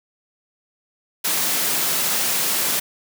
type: high-pass noise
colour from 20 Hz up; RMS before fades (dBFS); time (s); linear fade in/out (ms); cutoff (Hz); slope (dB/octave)
white; -21; 1.24-2.8; 10; 130; 48
effects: none